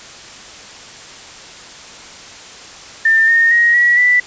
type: tone with pitch steps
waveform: sine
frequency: 1795 / 1838 / 1882.1 / 1927.2 / 1973.4 Hz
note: A6 / A#6 / A#6 / B6 / B6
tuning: +34 / -25 / +16 / -43 / -2 cents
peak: -8 dBFS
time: 3.05-4.2 s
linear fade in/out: 5 ms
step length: 230 ms
effects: white hiss -35 dBFS RMS until 4.26 s + resampled to 16000 Hz